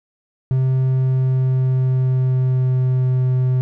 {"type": "tone with pitch glide", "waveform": "triangle", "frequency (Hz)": [130.6, 127.99], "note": ["C3", "C3"], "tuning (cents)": [-3, -38], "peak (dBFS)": -12, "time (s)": [0.51, 3.61], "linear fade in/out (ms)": 0, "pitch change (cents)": -35, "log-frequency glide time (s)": [0.83, 3.26], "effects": []}